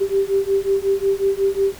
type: beating tone pair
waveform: sine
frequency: 389.4 / 394.9 Hz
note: G4 / G4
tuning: -12 / +13 cents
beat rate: 5.5 Hz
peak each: -19 dBFS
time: 0-1.75 s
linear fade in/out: 20 ms
effects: pink hiss -40 dBFS RMS until 1.79 s